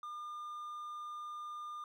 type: tone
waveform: triangle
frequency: 1206 Hz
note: D6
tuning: 46 cents sharp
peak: -40 dBFS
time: 0.03-1.84 s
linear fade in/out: 2 ms
effects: none